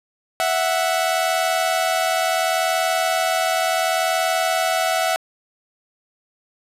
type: tone pair together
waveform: sawtooth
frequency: 659.3 / 740 Hz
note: E5 / F#5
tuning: 0 / 0 cents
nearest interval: major second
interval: 200 cents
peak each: -17 dBFS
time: 0.4-5.16 s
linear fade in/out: 0 ms
effects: resampled to 32000 Hz + 8-bit